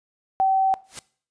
sine tone, 768 Hz, G5, 36 cents flat, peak -16 dBFS, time 0.4-0.74 s, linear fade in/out 0 ms
white noise with exponential growth, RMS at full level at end -31 dBFS, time 0.84-0.99 s, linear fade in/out 1 ms, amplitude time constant 31 ms
effects noise-tail reverb RT60 0.5 s tail -21 dB re dry + resampled to 22050 Hz

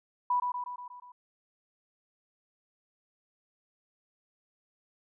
sine tone with echo, 985 Hz, B5, 5 cents flat, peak -24 dBFS, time 0.3-0.4 s, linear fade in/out 5 ms, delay 120 ms, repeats 6, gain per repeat -4 dB, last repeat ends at 1.12 s, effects none

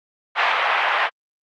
pink band-pass noise, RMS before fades -19 dBFS, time 0.35-1.1 s, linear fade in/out 50 ms, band 740 to 2800 Hz, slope 24 dB/octave, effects Opus 48 kbps

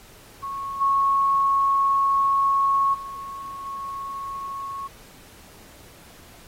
sine tone with level steps, 1100 Hz, C#6, 14 cents flat, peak -28 / -17 / -32 / -29 dBFS, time 0.42-4.88 s, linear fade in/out 20 ms, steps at 0.8 / 2.93 / 3.65 s, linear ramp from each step 20 ms, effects pink hiss -49 dBFS RMS until 6.47 s + AAC 48 kbps

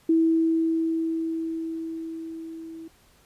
sine tone with level ramp, 325.9 Hz, E4, 20 cents flat, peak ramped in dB -16 to -37 dBFS, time 0.09-2.88 s, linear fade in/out 5 ms, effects pink hiss -59 dBFS RMS until 3.25 s + resampled to 32000 Hz

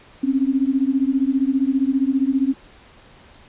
sine beating tone pair, 261.6 / 276.6 Hz, C4 / C#4, 0 / -4 cents, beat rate 15 Hz, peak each -19 dBFS, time 0.23-2.54 s, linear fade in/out 10 ms, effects pink hiss -48 dBFS RMS until 3.48 s + resampled to 8000 Hz

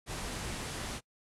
pink low-pass noise, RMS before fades -39 dBFS, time 0.06-1.01 s, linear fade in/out 50 ms, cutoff 11000 Hz, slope 48 dB/octave, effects noise-tail reverb RT60 0.1 s tail -24 dB re dry

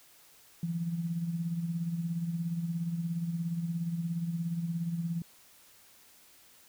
sine tone with tremolo, 168.6 Hz, E3, 39 cents sharp, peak -28 dBFS, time 0.63-5.22 s, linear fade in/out 2 ms, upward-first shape sine, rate 17 Hz, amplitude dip 55%, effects white hiss -59 dBFS RMS until 6.68 s

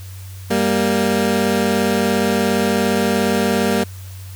20% pulse tone pair together, 196.6 / 233.8 Hz, G3 / A#3, +5 / +5 cents, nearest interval minor third, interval 300 cents, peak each -13 dBFS, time 0.5-3.84 s, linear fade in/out 10 ms, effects added 94 Hz sine -31 dBFS peak until 4.35 s + white hiss -43 dBFS RMS until 4.35 s

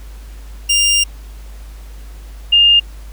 20% pulse / sine tone pair in turn, 2800 / 2819 Hz, F7 / F7, +4 / +16 cents, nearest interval unison, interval 12 cents, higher second, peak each -6 dBFS, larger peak neither, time 0.69-1.04 / 2.52-2.8 s, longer first, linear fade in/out 10 ms, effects added 51 Hz sine -30 dBFS peak until 3.12 s + pink hiss -45 dBFS RMS until 3.12 s

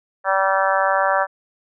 harmonic tone, 192.8 Hz, G3, 28 cents flat, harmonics 3 / 4 / 5 / 6 / 7 / 8 / 9, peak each -21 / -22 / -23 / -24 / -24 / -25 / -26 dBFS, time 0.24-1.27 s, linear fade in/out 50 ms, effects none

